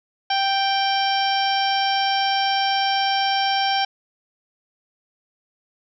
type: harmonic tone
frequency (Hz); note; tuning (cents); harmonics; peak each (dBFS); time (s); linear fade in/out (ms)
784; G5; 0; 1 / 2 / 3 / 4 / 5 / 6 / 7; -20 / -28 / -30 / -26 / -35 / -33 / -28; 0.3-3.85; 5
effects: none